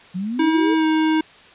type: exponential sweep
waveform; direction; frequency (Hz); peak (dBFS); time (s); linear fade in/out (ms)
sine; up; 174.61 to 461.9; -22; 0.14-0.75; 20
type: tone with pitch glide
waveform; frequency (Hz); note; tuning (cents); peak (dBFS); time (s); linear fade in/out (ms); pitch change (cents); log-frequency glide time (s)
square; 320 to 314.9; D#4 to D#4; +49 to +21; -16; 0.39-1.21; 5; -28; 0.76-0.85
effects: white hiss -46 dBFS RMS until 1.54 s + resampled to 8000 Hz